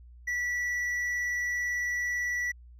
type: tone with hard clipping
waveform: triangle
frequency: 1953 Hz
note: B6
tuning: 20 cents flat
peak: -29 dBFS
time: 0.27-2.52 s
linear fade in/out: 10 ms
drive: 7 dB
effects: added 60 Hz sine -48 dBFS peak until 2.79 s